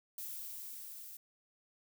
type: noise with level ramp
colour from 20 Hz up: violet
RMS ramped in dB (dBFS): -43 to -50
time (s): 0.18-1.17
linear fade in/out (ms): 2
effects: none